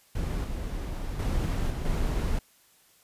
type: noise with level steps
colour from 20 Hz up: brown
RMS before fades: -30 / -33 / -27 / -31 / -27 dBFS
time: 0.15-2.39 s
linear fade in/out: 5 ms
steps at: 0.44 / 1.19 / 1.7 / 1.85 s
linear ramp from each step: 5 ms
effects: white hiss -61 dBFS RMS until 3.03 s + resampled to 32000 Hz